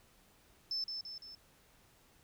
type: tone with echo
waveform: sine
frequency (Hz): 5274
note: E8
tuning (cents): 0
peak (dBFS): -33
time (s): 0.71-0.84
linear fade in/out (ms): 2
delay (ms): 170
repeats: 3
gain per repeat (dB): -5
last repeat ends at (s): 1.35
effects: tanh soft clip ceiling -30 dBFS + pink hiss -66 dBFS RMS until 2.23 s